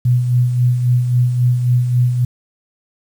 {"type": "tone with tremolo", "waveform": "sine", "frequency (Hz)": 123.47, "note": "B2", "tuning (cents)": 0, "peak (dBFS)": -9, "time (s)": [0.05, 2.25], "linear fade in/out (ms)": 5, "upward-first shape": "sine", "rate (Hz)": 3.7, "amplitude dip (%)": 50, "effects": ["7-bit"]}